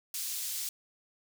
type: high-pass noise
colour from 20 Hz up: pink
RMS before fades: -36 dBFS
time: 0.14-0.69 s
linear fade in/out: 2 ms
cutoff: 5300 Hz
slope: 12 dB/octave
effects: none